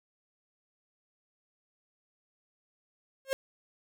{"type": "tone with exponential growth", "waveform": "45% pulse", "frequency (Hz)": 537, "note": "C5", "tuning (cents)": 45, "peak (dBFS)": -23, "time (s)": [3.25, 3.33], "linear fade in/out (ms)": 0, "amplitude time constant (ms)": 17, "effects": []}